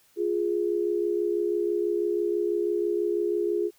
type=tone pair together; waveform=sine; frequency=349.2 / 415.3 Hz; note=F4 / G#4; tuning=0 / 0 cents; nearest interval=minor third; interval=300 cents; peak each=-26 dBFS; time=0.16-3.71 s; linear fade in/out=50 ms; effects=white hiss -62 dBFS RMS until 3.78 s